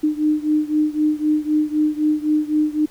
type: beating tone pair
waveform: sine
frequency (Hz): 302.9 / 306.8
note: D#4 / D#4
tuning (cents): -46 / -24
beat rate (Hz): 3.9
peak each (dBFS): -18 / -20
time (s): 0.03-2.86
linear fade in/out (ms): 10
effects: pink hiss -49 dBFS RMS until 2.9 s